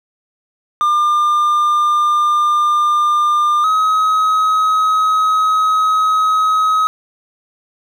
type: tone pair in turn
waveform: triangle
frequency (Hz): 1200 / 1271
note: D6 / D#6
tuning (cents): +37 / +36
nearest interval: minor second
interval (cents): 99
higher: second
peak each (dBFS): -9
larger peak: neither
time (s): 0.81-3.64 / 3.64-6.87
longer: second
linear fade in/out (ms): 0
effects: none